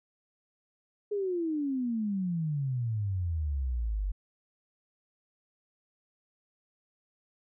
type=exponential sweep; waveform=sine; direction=down; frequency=421.4 to 46.25 Hz; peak=-28 dBFS; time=1.11-4.12 s; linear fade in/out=10 ms; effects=none